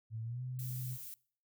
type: tone with pitch glide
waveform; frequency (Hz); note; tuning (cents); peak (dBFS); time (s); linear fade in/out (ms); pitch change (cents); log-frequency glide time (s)
sine; 111.8 to 126.95; A2 to B2; +28 to +48; -38; 0.1-0.98; 50; +220; 0.22-0.42
type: noise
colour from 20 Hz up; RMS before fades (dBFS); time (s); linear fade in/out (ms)
violet; -47; 0.59-1.14; 0
effects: noise-tail reverb RT60 0.5 s tail -23 dB re dry